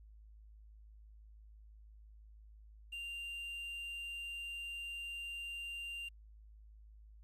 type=tone with quantisation; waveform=triangle; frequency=2785 Hz; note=F7; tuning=5 cents flat; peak=-40 dBFS; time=2.92-6.09 s; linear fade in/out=10 ms; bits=11; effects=added 53 Hz sine -55 dBFS peak until 7.23 s + resampled to 32000 Hz